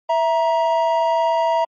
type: tone pair together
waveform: triangle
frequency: 659.3 / 942.8 Hz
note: E5 / A#5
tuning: 0 / +19 cents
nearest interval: tritone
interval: 619 cents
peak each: -16 dBFS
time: 0.09-1.65 s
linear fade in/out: 10 ms
effects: MP3 32 kbps